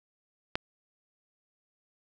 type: click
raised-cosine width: 0.3 ms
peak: -12 dBFS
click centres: 0.555 s
effects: none